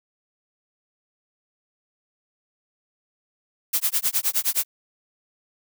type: noise with tremolo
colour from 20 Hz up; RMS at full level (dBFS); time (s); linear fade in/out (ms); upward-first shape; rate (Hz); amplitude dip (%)
blue; -20; 3.73-4.65; 10; sine; 9.6; 100
effects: none